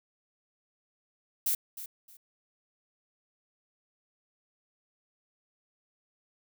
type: noise with echo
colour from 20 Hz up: violet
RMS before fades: -28 dBFS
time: 1.46-1.55 s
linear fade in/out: 5 ms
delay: 310 ms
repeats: 2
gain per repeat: -13 dB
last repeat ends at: 2.17 s
effects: none